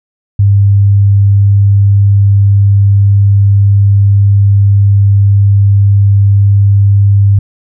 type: tone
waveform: sine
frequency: 100.1 Hz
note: G2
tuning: 37 cents sharp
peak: -3 dBFS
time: 0.39-7.39 s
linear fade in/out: 5 ms
effects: none